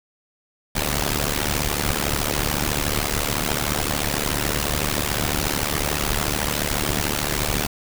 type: noise with amplitude modulation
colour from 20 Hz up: pink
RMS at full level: -19 dBFS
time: 0.75-7.67 s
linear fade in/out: 10 ms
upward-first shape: sine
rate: 73.8 Hz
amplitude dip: 95%
effects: none